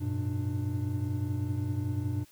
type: tone cluster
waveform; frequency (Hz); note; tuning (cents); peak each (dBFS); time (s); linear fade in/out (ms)
triangle; 95.5 / 106.1 / 120.7 / 297.3; G2 / G#2 / B2 / D4; -45 / +38 / -39 / +21; -30 / -38 / -31 / -35; 0-2.25; 20
effects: white hiss -60 dBFS RMS until 2.31 s